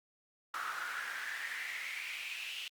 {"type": "noise with high-pass filter sweep", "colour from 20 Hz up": "brown", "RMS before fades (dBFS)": -41, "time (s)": [0.54, 2.68], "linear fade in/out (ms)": 2, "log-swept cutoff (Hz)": [1300, 2900], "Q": 6, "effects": ["Opus 48 kbps"]}